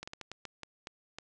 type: slowing click train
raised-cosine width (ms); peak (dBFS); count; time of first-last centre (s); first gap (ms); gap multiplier
0.2; -24; 9; 0.03-1.186; 45; 1.32
effects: resampled to 22050 Hz